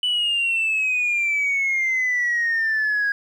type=exponential sweep; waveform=sine; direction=down; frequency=2985 to 1637 Hz; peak=-17 dBFS; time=0.03-3.12 s; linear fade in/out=2 ms; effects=tanh soft clip ceiling -16 dBFS + 9-bit